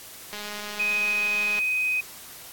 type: click train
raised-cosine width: 0.2 ms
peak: -18 dBFS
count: 263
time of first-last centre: 0.33-1.59 s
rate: 208 Hz
type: tone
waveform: sine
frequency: 2510 Hz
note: D#7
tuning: 15 cents sharp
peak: -22 dBFS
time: 0.79-2.01 s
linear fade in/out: 10 ms
effects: white hiss -43 dBFS RMS until 2.52 s + AAC 64 kbps